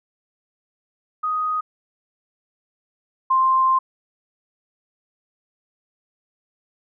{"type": "tone pair in turn", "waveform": "sine", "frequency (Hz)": [1248, 1048.7], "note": ["D#6", "C6"], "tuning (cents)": [5, 4], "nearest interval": "minor third", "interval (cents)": 301, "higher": "first", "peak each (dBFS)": [-20, -14], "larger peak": "second", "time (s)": [[1.23, 1.61], [3.3, 3.79]], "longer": "second", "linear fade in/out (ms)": 10, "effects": []}